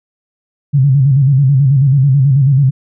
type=tone with vibrato; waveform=sine; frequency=136.6 Hz; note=C#3; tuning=25 cents flat; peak=-6 dBFS; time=0.73-2.71 s; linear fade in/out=20 ms; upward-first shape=square; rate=9.2 Hz; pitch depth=85 cents each way; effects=none